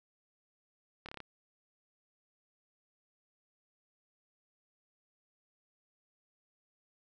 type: slowing click train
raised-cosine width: 0.3 ms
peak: -28 dBFS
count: 6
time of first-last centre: 1.06-1.203 s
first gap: 27 ms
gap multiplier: 1.03
effects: none